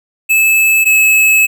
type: tone pair in turn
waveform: square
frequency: 2609 / 2589 Hz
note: E7 / E7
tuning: -18 / -32 cents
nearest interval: unison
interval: 14 cents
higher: first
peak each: -8 / -7 dBFS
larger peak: second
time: 0.29-0.85 / 0.85-1.47 s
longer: second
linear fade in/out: 20 ms
effects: none